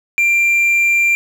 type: tone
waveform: triangle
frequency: 2373 Hz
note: D7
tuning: 17 cents sharp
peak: -9 dBFS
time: 0.18-1.15 s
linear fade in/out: 0 ms
effects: none